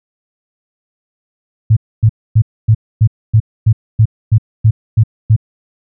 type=tone bursts; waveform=sine; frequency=110 Hz; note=A2; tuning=in tune; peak=-4 dBFS; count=12; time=1.7-5.364 s; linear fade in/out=10 ms; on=67 ms; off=260 ms; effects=none